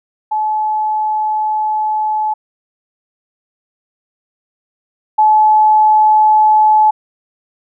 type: tone pair in turn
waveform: sine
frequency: 859 / 859 Hz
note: A5 / A5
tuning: -42 / -42 cents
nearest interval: unison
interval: 0 cents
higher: neither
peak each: -13 / -6 dBFS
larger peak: second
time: 0.31-2.34 / 5.18-6.91 s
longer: first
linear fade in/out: 10 ms
effects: none